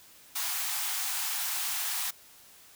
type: high-pass noise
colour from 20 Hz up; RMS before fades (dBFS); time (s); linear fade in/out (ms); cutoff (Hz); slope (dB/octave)
white; -32; 0.35-2.11; 10; 700; 96
effects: white hiss -55 dBFS RMS until 2.75 s